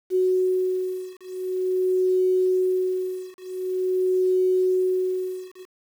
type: beating tone pair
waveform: sine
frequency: 370 / 370.46 Hz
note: F#4 / F#4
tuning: 0 / +2 cents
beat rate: 0.46 Hz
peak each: -23 dBFS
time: 0.1-5.66 s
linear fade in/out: 50 ms
effects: 8-bit